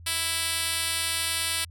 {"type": "tone with band-pass filter", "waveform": "5% pulse", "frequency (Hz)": 329.6, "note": "E4", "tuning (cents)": 0, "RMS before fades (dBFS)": -28, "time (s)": [0.06, 1.65], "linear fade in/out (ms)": 10, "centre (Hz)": 9300, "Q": 0.62, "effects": ["added 85 Hz sine -43 dBFS peak until 1.7 s"]}